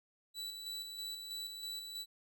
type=tone with tremolo; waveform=40% pulse; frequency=3951 Hz; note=B7; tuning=in tune; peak=-39 dBFS; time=0.34-2.06 s; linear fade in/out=50 ms; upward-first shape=square; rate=3.1 Hz; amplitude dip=40%; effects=none